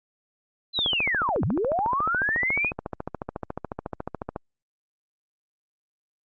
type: linear two-way sweep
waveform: sine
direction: down then up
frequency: 4091 to 80.2 to 2556 Hz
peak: -22 dBFS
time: 0.73-2.72 s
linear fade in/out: 50 ms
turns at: 1.44 s
type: click train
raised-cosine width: 1 ms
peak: -16 dBFS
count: 51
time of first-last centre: 0.79-4.361 s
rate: 14 Hz
effects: Opus 48 kbps